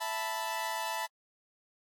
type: chord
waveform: sawtooth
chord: E suspended fourth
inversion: none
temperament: equal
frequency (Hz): 659.3 / 880 / 987.8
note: E5 / A5 / B5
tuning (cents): 0 / 0 / 0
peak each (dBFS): -37 / -32 / -33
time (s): 0-1.07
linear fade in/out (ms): 20
effects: AAC 64 kbps